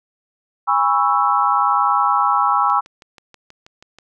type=chord; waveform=sine; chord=C# minor seventh; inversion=second; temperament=equal with one note detuned; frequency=818.7 / 987.8 / 1108.7 / 1318.5 Hz; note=G#5 / B5 / C#6 / E6; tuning=-25 / 0 / 0 / 0 cents; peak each=-19 / -20 / -19 / -18 dBFS; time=0.67-2.81 s; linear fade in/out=20 ms
type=click train; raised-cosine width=0.2 ms; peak=-25 dBFS; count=9; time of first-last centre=2.7-3.986 s; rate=6.22 Hz
effects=none